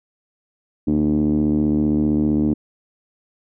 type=tone with low-pass filter; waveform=5% pulse; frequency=75.4 Hz; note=D2; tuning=46 cents sharp; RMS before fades=-18 dBFS; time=0.87-2.54 s; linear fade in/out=10 ms; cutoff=270 Hz; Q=6.1; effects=none